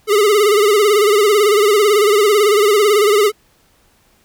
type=tone with vibrato; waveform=square; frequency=415.3 Hz; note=G#4; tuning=in tune; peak=-10 dBFS; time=0.07-3.32 s; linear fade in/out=50 ms; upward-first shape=sine; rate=18 Hz; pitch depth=86 cents each way; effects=pink hiss -55 dBFS RMS until 4.24 s